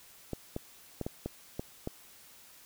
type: clicks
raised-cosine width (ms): 2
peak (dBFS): -21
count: 7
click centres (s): 0.333 / 0.564 / 1.013 / 1.065 / 1.26 / 1.595 / 1.874
effects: white hiss -56 dBFS RMS until 2.65 s